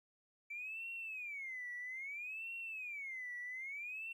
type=tone with vibrato; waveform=triangle; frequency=2308 Hz; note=D7; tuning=31 cents flat; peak=-39 dBFS; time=0.5-4.13 s; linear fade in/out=10 ms; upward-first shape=sine; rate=0.61 Hz; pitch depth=290 cents each way; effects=tanh soft clip ceiling -40 dBFS